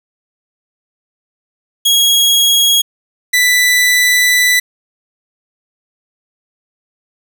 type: tone pair in turn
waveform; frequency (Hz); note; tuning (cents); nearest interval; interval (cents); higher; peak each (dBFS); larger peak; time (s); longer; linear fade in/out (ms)
sawtooth; 3305 / 1982.3; G#7 / B6; -9 / +6; major sixth; 885; first; -5; neither; 1.85-2.82 / 3.33-4.6; second; 10
effects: 7-bit